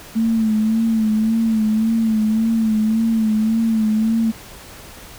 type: tone with vibrato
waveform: sine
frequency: 221.2 Hz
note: A3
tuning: 9 cents sharp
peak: -14 dBFS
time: 0.15-4.32 s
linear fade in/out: 20 ms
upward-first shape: sine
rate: 1.8 Hz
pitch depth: 48 cents each way
effects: pink hiss -39 dBFS RMS until 5.18 s